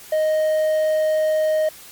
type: tone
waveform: triangle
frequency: 622.3 Hz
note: D#5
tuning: in tune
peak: -14 dBFS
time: 0.12-1.69 s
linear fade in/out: 5 ms
effects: white hiss -42 dBFS RMS until 1.91 s + MP3 96 kbps